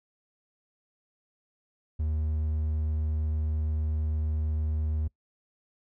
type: tone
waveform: triangle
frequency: 77.2 Hz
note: D#2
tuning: 13 cents flat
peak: -24 dBFS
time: 1.99-5.08 s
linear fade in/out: 10 ms
effects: noise-tail reverb RT60 0.1 s tail -23 dB re dry